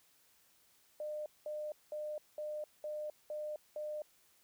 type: tone bursts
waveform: sine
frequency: 604 Hz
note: D5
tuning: 48 cents sharp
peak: -38 dBFS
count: 7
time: 1-4.02 s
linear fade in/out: 2 ms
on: 260 ms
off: 200 ms
effects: white hiss -69 dBFS RMS until 4.43 s